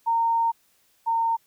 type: tone pair in turn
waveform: sine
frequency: 920 / 914.7 Hz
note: A#5 / A#5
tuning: -23 / -33 cents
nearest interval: unison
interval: 10 cents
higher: first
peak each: -19 / -20 dBFS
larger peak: first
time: 0.06-0.52 / 1.06-1.37 s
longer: first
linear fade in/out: 20 ms
effects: white hiss -64 dBFS RMS until 1.46 s